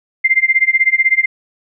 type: tone with tremolo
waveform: sine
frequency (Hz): 2093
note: C7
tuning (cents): 0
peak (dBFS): -6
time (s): 0.24-1.26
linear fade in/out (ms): 10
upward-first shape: sine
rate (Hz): 16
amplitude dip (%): 95
effects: none